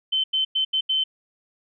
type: tone bursts at uneven times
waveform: sine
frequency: 3074 Hz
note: G7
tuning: 35 cents flat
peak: -19 dBFS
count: 5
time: 0.12-0.24 / 0.33-0.45 / 0.55-0.65 / 0.73-0.81 / 0.89-1.04 s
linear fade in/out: 10 ms
effects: none